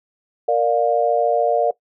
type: tone cluster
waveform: sine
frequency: 465.1 / 592 / 706 Hz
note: A#4 / D5 / F5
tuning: -4 / +14 / +19 cents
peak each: -19 dBFS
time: 0.48-1.71 s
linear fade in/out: 5 ms
effects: noise-tail reverb RT60 0.1 s tail -19 dB re dry